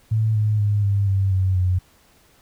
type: tone with pitch steps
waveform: sine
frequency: 110 / 106.62 / 103.35 / 100.17 / 97.1 / 94.12 / 91.23 Hz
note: A2 / G#2 / G#2 / G2 / G2 / F#2 / F#2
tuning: 0 / +46 / -8 / +38 / -16 / +30 / -24 cents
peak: -16 dBFS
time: 0.11-1.79 s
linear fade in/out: 10 ms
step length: 240 ms
effects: pink hiss -56 dBFS RMS until 2.41 s